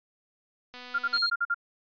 click train, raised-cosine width 0.2 ms, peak -27 dBFS, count 110, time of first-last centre 0.74-1.18 s, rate 248 Hz
sine tone bursts, 1396.9 Hz, F6, in tune, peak -23 dBFS, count 7, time 0.94-1.545 s, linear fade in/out 10 ms, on 47 ms, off 46 ms
sine tone, 4235 Hz, C8, 20 cents sharp, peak -25 dBFS, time 1.13-1.3 s, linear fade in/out 10 ms
effects resampled to 11025 Hz

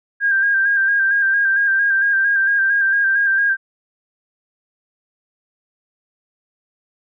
sine tone with vibrato, 1600 Hz, G6, 35 cents sharp, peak -13 dBFS, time 0.2-3.57 s, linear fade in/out 50 ms, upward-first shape square, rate 4.4 Hz, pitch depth 31 cents each way, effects none

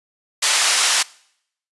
white band-pass noise, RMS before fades -17 dBFS, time 0.42-1.03 s, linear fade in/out 10 ms, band 910 to 7800 Hz, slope 12 dB/octave, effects noise-tail reverb RT60 0.7 s tail -23 dB re dry + resampled to 24000 Hz

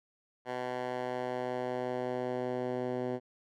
10% pulse tone with band-pass filter sweep, 125.3 Hz, B2, 25 cents sharp, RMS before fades -35 dBFS, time 0.45-3.2 s, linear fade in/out 50 ms, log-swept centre 960 to 360 Hz, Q 0.85, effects none

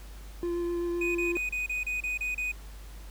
triangle tone with vibrato, 345.9 Hz, F4, 17 cents flat, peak -26 dBFS, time 0.43-1.37 s, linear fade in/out 0 ms, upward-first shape sine, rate 7.8 Hz, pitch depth 10 cents each way
triangle tone bursts, 2489 Hz, D#7, in tune, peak -27 dBFS, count 9, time 1.01-2.518 s, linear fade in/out 5 ms, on 140 ms, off 31 ms
effects added 50 Hz sine -42 dBFS peak until 3.1 s + pink hiss -53 dBFS RMS until 3.1 s

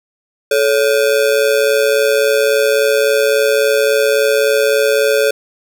square ring-modulated tone, 496.1 Hz, B4, 8 cents sharp, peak -8 dBFS, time 0.51-5.31 s, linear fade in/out 5 ms, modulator 61.8 Hz, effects none

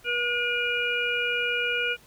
harmonic tone, 481.2 Hz, B4, 45 cents flat, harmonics 1 / 3 / 5 / 6, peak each -32 / -28 / -28 / -31 dBFS, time 0.04-1.97 s, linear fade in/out 50 ms, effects pink hiss -55 dBFS RMS until 2.06 s

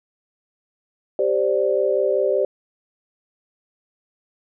sine chord, G suspended fourth, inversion none, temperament just, 392 / 522.7 / 588 Hz, G4 / C5 / D5, 0 / -2 / +2 cents, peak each -21 dBFS, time 1.19-2.45 s, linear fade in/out 2 ms, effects none

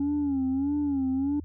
sine tone with vibrato, 277.2 Hz, C#4, in tune, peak -22 dBFS, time 0-1.4 s, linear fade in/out 5 ms, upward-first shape sine, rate 1.6 Hz, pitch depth 100 cents each way, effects tanh soft clip ceiling -22 dBFS + added 82 Hz sine -39 dBFS peak until 1.44 s

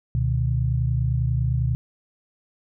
sine tone cluster, 70.1 / 122.5 / 152.5 Hz, C#2 / B2 / D#3, +20 / -14 / -34 cents, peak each -25 / -21 / -29 dBFS, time 0.15-1.75 s, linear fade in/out 0 ms, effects none

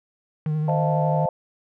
triangle tone with vibrato, 153.7 Hz, D#3, 21 cents flat, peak -19 dBFS, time 0.46-1.26 s, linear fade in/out 5 ms, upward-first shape sine, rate 12 Hz, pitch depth 25 cents each way
clicks, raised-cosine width 0.5 ms, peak -25 / -30 dBFS, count 2, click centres 0.462 / 0.695 s
sine chord, F dominant seventh, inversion second, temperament equal with one note detuned, 523.3 / 622.3 / 694.8 / 880 Hz, C5 / Eb5 / F5 / A5, 0 / 0 / -9 / 0 cents, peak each -27 dBFS, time 0.68-1.29 s, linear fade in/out 2 ms
effects none

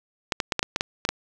clicks, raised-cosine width 0.2 ms, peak -5 dBFS, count 9, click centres 0.322 / 0.402 / 0.522 / 0.593 / 0.629 / 0.761 / 0.809 / 1.051 / 1.09 s, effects none

